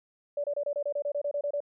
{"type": "tone bursts", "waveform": "sine", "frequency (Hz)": 578, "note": "D5", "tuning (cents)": -28, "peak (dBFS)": -27, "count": 13, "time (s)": [0.37, 1.604], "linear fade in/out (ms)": 5, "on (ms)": 70, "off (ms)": 27, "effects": []}